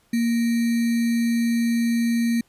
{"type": "tone with sample-and-hold", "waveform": "sine", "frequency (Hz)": 233.1, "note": "A#3", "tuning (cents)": 0, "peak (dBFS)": -18, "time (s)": [0.13, 2.41], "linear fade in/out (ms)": 5, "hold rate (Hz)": 2100, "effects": ["pink hiss -62 dBFS RMS until 2.48 s", "resampled to 32000 Hz"]}